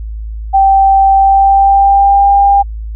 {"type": "tone with pitch glide", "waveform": "sine", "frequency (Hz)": [780, 799.2], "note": ["G5", "G5"], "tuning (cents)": [-9, 33], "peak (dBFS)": -4, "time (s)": [0.53, 2.63], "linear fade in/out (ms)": 20, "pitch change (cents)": 42, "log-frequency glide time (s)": [1.16, 2.29], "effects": ["added 54 Hz sine -19 dBFS peak until 2.95 s"]}